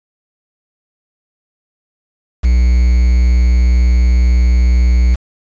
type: tone with quantisation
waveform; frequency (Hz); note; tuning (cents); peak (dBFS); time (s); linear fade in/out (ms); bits
triangle; 61; B1; -21; -5; 2.43-5.16; 20; 5
effects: resampled to 16000 Hz